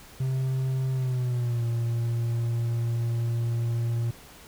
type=tone with pitch glide; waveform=triangle; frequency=131.3 to 116.98 Hz; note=C3 to A#2; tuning=+6 to +7 cents; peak=-22 dBFS; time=0.2-4.11 s; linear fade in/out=5 ms; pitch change=-199 cents; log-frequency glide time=0.92-1.64 s; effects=pink hiss -49 dBFS RMS until 4.47 s